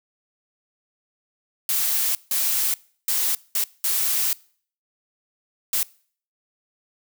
blue noise bursts at uneven times, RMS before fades -22 dBFS, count 6, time 1.69-2.15 / 2.31-2.74 / 3.08-3.35 / 3.55-3.64 / 3.84-4.33 / 5.73-5.83 s, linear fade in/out 2 ms, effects noise-tail reverb RT60 0.5 s tail -23 dB re dry

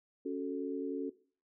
sine chord, F# minor, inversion second, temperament equal, 277.2 / 370 / 440 Hz, C#4 / F#4 / A4, 0 / 0 / 0 cents, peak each -37 / -39 / -39 dBFS, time 0.25-1.1 s, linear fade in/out 10 ms, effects noise-tail reverb RT60 0.4 s tail -17 dB re dry

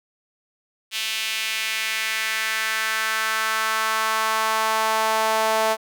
sawtooth tone with high-pass filter sweep, 220 Hz, A3, in tune, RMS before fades -23 dBFS, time 0.91-5.77 s, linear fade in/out 50 ms, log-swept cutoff 2900 to 700 Hz, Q 2.2, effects none

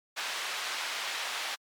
white band-pass noise, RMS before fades -35 dBFS, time 0.16-1.56 s, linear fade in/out 20 ms, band 760 to 3700 Hz, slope 12 dB/octave, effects MP3 96 kbps

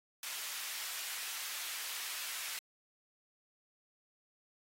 pink high-pass noise, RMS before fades -42 dBFS, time 0.23-2.59 s, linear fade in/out 2 ms, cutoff 1800 Hz, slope 12 dB/octave, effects AAC 48 kbps

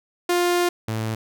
sawtooth tone pair in turn, 352 / 110.62 Hz, F4 / A2, +14 / +10 cents, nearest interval octave + minor sixth, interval 2004 cents, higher first, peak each -14 / -20 dBFS, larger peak first, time 0.29-0.69 / 0.88-1.15 s, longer first, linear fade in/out 5 ms, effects none

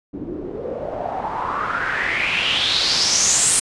white noise with low-pass filter sweep, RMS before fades -21 dBFS, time 0.13-3.6 s, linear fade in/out 10 ms, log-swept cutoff 280 to 9200 Hz, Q 5.2, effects resampled to 24000 Hz

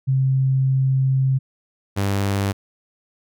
sine / sawtooth tone pair in turn, 132.9 / 99.32 Hz, C3 / G2, +27 / +23 cents, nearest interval perfect fourth, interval 504 cents, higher first, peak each -15 dBFS, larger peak neither, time 0.07-1.39 / 1.96-2.53 s, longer first, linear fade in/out 20 ms, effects none

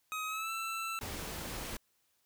25% pulse tone with pitch glide, 1262 to 1332.4 Hz, D#6 to E6, +24 to +18 cents, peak -32 dBFS, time 0.12-0.99 s, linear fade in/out 0 ms, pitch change +94 cents, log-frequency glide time 0.26-0.51 s
pink noise, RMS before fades -41 dBFS, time 1.01-1.77 s, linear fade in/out 5 ms
effects white hiss -75 dBFS RMS until 2.25 s

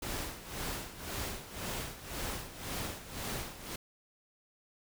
pink noise with tremolo, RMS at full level -37 dBFS, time 0.02-3.76 s, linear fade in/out 5 ms, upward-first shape sine, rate 1.9 Hz, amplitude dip 75%, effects none

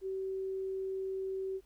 sine tone, 382.4 Hz, G4, 43 cents flat, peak -34 dBFS, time 0.01-1.61 s, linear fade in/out 50 ms, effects added 50 Hz sine -64 dBFS peak until 1.65 s + pink hiss -71 dBFS RMS until 1.65 s

